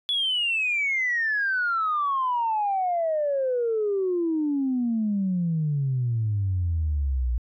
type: exponential sweep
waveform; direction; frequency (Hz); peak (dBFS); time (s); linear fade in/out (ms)
sine; down; 3438 to 58; -21; 0.09-7.38; 0
effects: tanh soft clip ceiling -17 dBFS